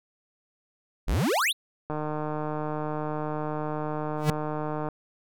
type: exponential sweep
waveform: square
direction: up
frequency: 34.59 to 4200 Hz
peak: -23 dBFS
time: 1.07-1.53 s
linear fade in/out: 20 ms
type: click train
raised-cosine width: 1 ms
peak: -18 dBFS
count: 455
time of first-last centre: 1.9-4.887 s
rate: 152 Hz
type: tone with exponential growth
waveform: square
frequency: 152.3 Hz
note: D#3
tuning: 37 cents flat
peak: -17 dBFS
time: 4.17-4.3 s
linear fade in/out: 2 ms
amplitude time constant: 28 ms
effects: none